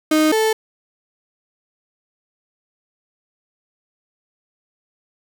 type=tone pair in turn; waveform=35% pulse; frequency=310 / 439.2 Hz; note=D#4 / A4; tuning=-6 / -3 cents; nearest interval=tritone; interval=603 cents; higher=second; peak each=-11 / -13 dBFS; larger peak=first; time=0.11-0.32 / 0.32-0.53 s; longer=neither; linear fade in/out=5 ms; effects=none